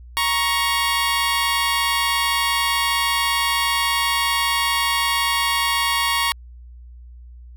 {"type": "tone pair together", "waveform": "15% pulse", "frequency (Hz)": [940.1, 1108.7], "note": ["A#5", "C#6"], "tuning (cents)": [14, 0], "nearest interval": "minor third", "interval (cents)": 286, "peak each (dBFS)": [-15, -14], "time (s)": [0.17, 6.32], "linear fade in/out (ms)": 0, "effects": ["added 60 Hz sine -38 dBFS peak until 7.56 s"]}